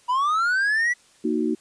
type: linear sweep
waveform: triangle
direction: up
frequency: 961 to 1975.5 Hz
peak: -17 dBFS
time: 0.08-0.94 s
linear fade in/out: 20 ms
type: chord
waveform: sine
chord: D# minor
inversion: second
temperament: equal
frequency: 233.1 / 311.1 / 370 Hz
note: A#3 / D#4 / F#4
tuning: 0 / 0 / 0 cents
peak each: -25 / -24 / -26 dBFS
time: 1.24-1.55 s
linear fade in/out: 10 ms
effects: white hiss -56 dBFS RMS until 1.6 s + resampled to 22050 Hz